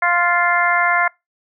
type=harmonic tone; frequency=349.2 Hz; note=F4; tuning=in tune; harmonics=2 / 3 / 4 / 5 / 6; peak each=-20 / -20 / -20 / -20 / -20 dBFS; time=0.02-1.08 s; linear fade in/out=5 ms; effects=noise-tail reverb RT60 0.2 s tail -24 dB re dry